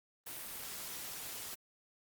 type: noise with amplitude modulation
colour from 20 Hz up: white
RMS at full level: -42 dBFS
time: 0.26-1.55 s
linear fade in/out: 10 ms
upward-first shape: sine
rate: 226 Hz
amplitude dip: 50%
effects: Opus 32 kbps